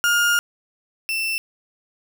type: tone pair in turn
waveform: 35% pulse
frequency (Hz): 1417 / 2675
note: F6 / E7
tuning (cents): +25 / +25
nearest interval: major seventh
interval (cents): 1100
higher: second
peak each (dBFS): -14 / -20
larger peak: first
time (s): 0.04-0.39 / 1.09-1.38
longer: first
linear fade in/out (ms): 0
effects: none